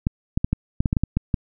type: clicks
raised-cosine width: 5 ms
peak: -7 dBFS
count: 11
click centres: 0.069 / 0.375 / 0.445 / 0.53 / 0.805 / 0.858 / 0.929 / 0.968 / 1.036 / 1.17 / 1.342 s
effects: none